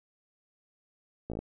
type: slowing click train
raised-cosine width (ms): 2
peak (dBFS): -23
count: 6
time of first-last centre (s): 1.3-1.39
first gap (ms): 17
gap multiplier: 1.03
effects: none